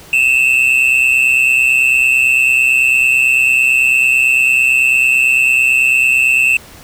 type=tone pair together; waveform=triangle; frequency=2577 / 2706 Hz; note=E7 / E7; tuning=-40 / +45 cents; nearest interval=minor second; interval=85 cents; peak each=-10 dBFS; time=0.13-6.57 s; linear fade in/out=2 ms; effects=pink hiss -38 dBFS RMS until 6.83 s